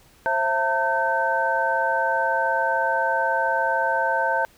sine tone cluster, 531 / 670 / 904 / 1540 Hz, C5 / E5 / A5 / G6, +25 / +28 / +47 / -31 cents, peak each -27 / -27 / -23 / -24 dBFS, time 0.26-4.45 s, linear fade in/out 0 ms, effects pink hiss -55 dBFS RMS until 4.57 s

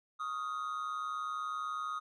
triangle tone with amplitude modulation, 1246 Hz, D#6, 2 cents sharp, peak -30 dBFS, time 0.19-2 s, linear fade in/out 20 ms, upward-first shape sine, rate 140 Hz, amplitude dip 75%, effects resampled to 24000 Hz

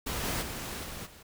pink noise with level steps, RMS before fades -34 / -32 / -38 / -41 / -52 dBFS, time 0.06-1.23 s, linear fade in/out 10 ms, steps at 0.23 / 0.41 / 0.83 / 1.05 s, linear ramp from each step 20 ms, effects none

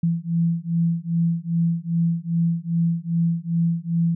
sine beating tone pair, 166.7 / 169.2 Hz, E3 / E3, +20 / +45 cents, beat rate 2.5 Hz, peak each -22 dBFS, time 0.03-4.15 s, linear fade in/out 5 ms, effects none

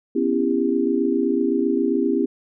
sine chord, C# half-diminished seventh, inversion third, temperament just, 249.5 / 277.2 / 332.6 / 399.1 Hz, B3 / C#4 / E4 / G4, +18 / 0 / +16 / +31 cents, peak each -23 dBFS, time 0.15-2.26 s, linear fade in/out 10 ms, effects none

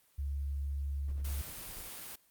sine tone, 70.2 Hz, C#2, 22 cents sharp, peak -33 dBFS, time 0.18-1.42 s, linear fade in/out 10 ms
brown noise with tremolo, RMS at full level -49 dBFS, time 1.07-1.89 s, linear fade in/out 20 ms, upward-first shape sine, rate 10 Hz, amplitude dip 75%
white noise, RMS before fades -45 dBFS, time 1.24-2.16 s, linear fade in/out 10 ms
effects white hiss -68 dBFS RMS until 2.3 s + Opus 32 kbps

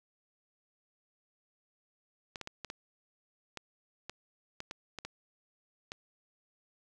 clicks, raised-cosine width 0.2 ms, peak -23 dBFS, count 12, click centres 2.358 / 2.413 / 2.474 / 2.647 / 2.701 / 3.573 / 4.096 / 4.604 / 4.711 / 4.987 / 5.05 / 5.919 s, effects none

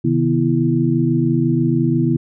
sine tone cluster, 131.5 / 157.5 / 245.7 / 331.6 Hz, C3 / D#3 / B3 / E4, +9 / +21 / -9 / +10 cents, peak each -19 dBFS, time 0.04-2.17 s, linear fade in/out 10 ms, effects none

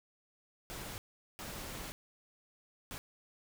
pink noise bursts at uneven times, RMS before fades -44 dBFS, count 3, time 0.7-0.98 / 1.39-1.92 / 2.91-2.98 s, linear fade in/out 0 ms, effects none

